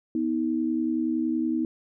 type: tone pair together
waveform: sine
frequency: 246.9 / 317.6 Hz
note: B3 / D#4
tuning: 0 / +36 cents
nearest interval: major third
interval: 436 cents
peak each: -27 / -25 dBFS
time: 0.15-1.65 s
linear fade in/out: 2 ms
effects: none